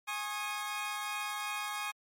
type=chord; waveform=20% pulse; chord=Ab suspended fourth; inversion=none; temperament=equal with one note detuned; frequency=830.6 / 1085.3 / 1244.5 Hz; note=Ab5 / Db6 / Eb6; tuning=0 / -37 / 0 cents; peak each=-34 / -35 / -35 dBFS; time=0.07-1.92 s; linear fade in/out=20 ms; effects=MP3 64 kbps